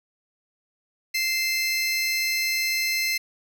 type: tone pair together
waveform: 25% pulse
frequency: 2086 / 2632 Hz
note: C7 / E7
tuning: -6 / -3 cents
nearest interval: major third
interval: 403 cents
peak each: -20 / -25 dBFS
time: 1.14-3.18 s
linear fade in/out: 10 ms
effects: none